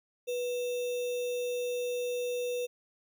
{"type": "tone with sample-and-hold", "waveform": "sine", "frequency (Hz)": 490, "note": "B4", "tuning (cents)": -14, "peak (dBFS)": -30, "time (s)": [0.27, 2.67], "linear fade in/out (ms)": 20, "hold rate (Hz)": 3150, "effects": []}